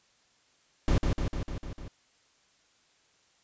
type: noise with echo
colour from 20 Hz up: brown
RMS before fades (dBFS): -23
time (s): 0.88-0.98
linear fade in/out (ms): 0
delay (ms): 150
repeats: 6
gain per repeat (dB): -3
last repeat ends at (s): 1.88
effects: white hiss -66 dBFS RMS until 3.43 s + resampled to 16000 Hz